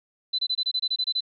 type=tone bursts; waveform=sine; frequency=4020 Hz; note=B7; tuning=30 cents sharp; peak=-22 dBFS; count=11; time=0.33-1.207 s; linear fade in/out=10 ms; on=57 ms; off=25 ms; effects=none